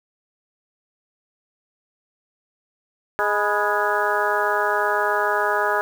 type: harmonic tone with a mistuned harmonic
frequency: 207.8 Hz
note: G#3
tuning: 1 cent sharp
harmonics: 2 / 3 / 4 / 5 / 6 / 7 / 8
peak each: -26 / -26 / -26 / -26 / -26 / -26 / -26 dBFS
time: 3.19-5.81 s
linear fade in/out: 0 ms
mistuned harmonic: 5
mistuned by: -79 cents
effects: 7-bit